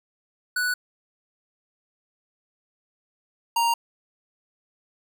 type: tone pair in turn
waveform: square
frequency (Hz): 1480 / 932.3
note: F#6 / A#5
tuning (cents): 0 / 0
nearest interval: minor sixth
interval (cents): 800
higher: first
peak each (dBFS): -23 / -20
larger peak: second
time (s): 0.56-0.74 / 3.56-3.74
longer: neither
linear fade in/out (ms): 5
effects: none